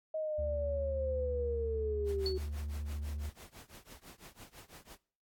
sine linear sweep, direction down, 633 to 371.1 Hz, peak -33 dBFS, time 0.14-2.38 s, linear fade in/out 5 ms
triangle tone with vibrato, 73.42 Hz, D2, in tune, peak -34 dBFS, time 0.38-3.3 s, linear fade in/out 10 ms, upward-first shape triangle, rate 14 Hz, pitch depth 47 cents each way
pink noise with tremolo, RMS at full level -50 dBFS, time 2.05-4.98 s, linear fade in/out 50 ms, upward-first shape triangle, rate 6 Hz, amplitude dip 100%
sine tone with exponential decay, 4435 Hz, C#8, in tune, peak -31 dBFS, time 2.26-2.44 s, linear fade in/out 1 ms, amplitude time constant 39 ms
effects noise-tail reverb RT60 0.5 s tail -23 dB re dry + AAC 64 kbps

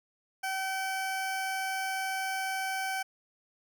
20% pulse tone, 766 Hz, G5, 40 cents flat, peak -26 dBFS, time 0.43-3.03 s, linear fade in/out 10 ms, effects none

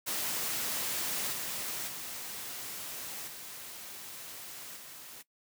white noise with level steps, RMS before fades -34 / -37 / -41 / -45 / -48 dBFS, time 0.06-5.23 s, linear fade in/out 20 ms, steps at 1.32 / 1.87 / 3.27 / 4.76 s, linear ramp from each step 10 ms, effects noise-tail reverb RT60 0.1 s tail -19 dB re dry + high-pass 100 Hz 12 dB/octave

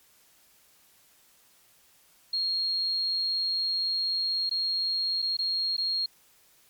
sine tone with dropouts, 4259 Hz, C8, 30 cents sharp, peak -25 dBFS, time 2.33-6.06 s, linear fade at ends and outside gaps 5 ms, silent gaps 4.495-4.511 / 5.22-5.224 / 5.369-5.388 / 5.767-5.779 s, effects white hiss -61 dBFS RMS until 6.69 s + MP3 96 kbps

